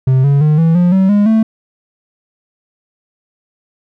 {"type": "tone with pitch steps", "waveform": "triangle", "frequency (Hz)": [130.81, 141.01, 152.01, 163.86, 176.64, 190.41, 205.3, 221.3], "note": ["C3", "C#3", "D#3", "E3", "F3", "F#3", "G#3", "A3"], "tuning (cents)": [0, 30, -40, -10, 20, 50, -20, 10], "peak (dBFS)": -5, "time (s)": [0.07, 1.43], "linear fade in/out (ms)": 5, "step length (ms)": 170, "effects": []}